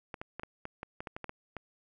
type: clicks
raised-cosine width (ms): 0.5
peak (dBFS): -24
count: 12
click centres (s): 0.142 / 0.215 / 0.396 / 0.434 / 0.654 / 0.831 / 1.005 / 1.072 / 1.165 / 1.243 / 1.294 / 1.567
effects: none